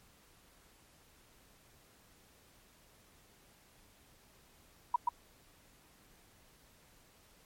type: tone with echo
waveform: sine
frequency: 965 Hz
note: B5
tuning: 40 cents flat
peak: -24 dBFS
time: 4.94-4.96 s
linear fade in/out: 5 ms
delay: 130 ms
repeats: 1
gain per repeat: -2 dB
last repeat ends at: 5.09 s
effects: pink hiss -64 dBFS RMS until 7.45 s + MP3 64 kbps